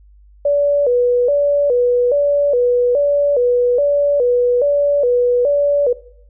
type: tone with vibrato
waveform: sine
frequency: 530 Hz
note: C5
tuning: 22 cents sharp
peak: -11 dBFS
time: 0.45-5.93 s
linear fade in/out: 5 ms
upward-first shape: square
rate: 1.2 Hz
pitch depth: 140 cents each way
effects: noise-tail reverb RT60 0.6 s tail -18 dB re dry + added 50 Hz sine -43 dBFS peak until 6.29 s